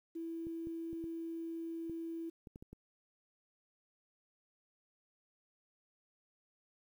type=tone; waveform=sine; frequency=330.5 Hz; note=E4; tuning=5 cents sharp; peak=-39 dBFS; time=0.15-2.3 s; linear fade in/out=10 ms
type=clicks; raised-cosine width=3 ms; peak=-37 dBFS; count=9; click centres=0.469 / 0.671 / 0.93 / 1.041 / 1.897 / 2.472 / 2.559 / 2.625 / 2.73 s
effects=11-bit